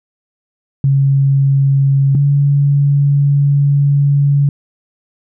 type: tone pair in turn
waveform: sine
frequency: 137.6 / 141.88 Hz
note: C#3 / C#3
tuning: -12 / +41 cents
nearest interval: minor second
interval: 53 cents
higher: second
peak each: -8 dBFS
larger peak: neither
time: 0.84-2.15 / 2.15-4.49 s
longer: second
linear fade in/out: 2 ms
effects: none